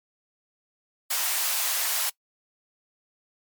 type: high-pass noise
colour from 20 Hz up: white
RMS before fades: -26 dBFS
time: 1.1-2.1 s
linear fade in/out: 10 ms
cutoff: 660 Hz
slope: 24 dB/octave
effects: noise-tail reverb RT60 0.1 s tail -23 dB re dry + MP3 96 kbps